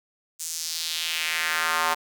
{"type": "tone with high-pass filter sweep", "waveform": "square", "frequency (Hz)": 81.7, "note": "E2", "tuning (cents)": -15, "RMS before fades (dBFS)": -27, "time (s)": [0.39, 1.95], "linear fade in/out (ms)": 20, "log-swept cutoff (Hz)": [7500, 930], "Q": 2, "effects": []}